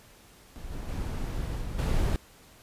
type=noise with level steps; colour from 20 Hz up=brown; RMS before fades=-40 / -36 / -32 / -35 / -25 dBFS; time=0.56-2.16 s; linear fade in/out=0 ms; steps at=0.71 / 0.88 / 1.61 / 1.78 s; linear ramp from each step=10 ms; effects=pink hiss -55 dBFS RMS until 2.62 s + resampled to 32000 Hz